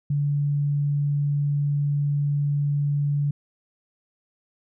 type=tone; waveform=sine; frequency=144.2 Hz; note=D3; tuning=31 cents flat; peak=-20 dBFS; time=0.1-3.31 s; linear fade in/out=5 ms; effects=none